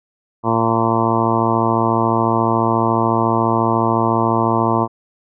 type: harmonic tone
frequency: 114.1 Hz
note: A#2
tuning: 37 cents flat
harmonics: 1 / 2 / 3 / 4 / 5 / 6 / 7 / 8 / 9 / 10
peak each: -22 / -21 / -21 / -25 / -27 / -23 / -27 / -21 / -21 / -25 dBFS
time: 0.43-4.88 s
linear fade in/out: 50 ms
effects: none